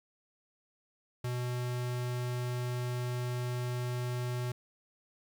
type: tone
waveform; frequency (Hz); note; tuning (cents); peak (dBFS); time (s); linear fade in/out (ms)
square; 123.47; B2; 0; -33; 1.24-4.52; 5
effects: 11-bit